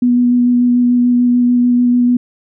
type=tone with vibrato; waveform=sine; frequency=244.4 Hz; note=B3; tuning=18 cents flat; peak=-8 dBFS; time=0.02-2.17 s; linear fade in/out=5 ms; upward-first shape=square; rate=6.8 Hz; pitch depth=9 cents each way; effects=none